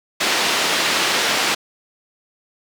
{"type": "band-pass noise", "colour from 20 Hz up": "white", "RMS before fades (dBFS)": -19, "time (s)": [0.2, 1.55], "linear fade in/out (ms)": 10, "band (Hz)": [240, 4100], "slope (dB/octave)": 12, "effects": []}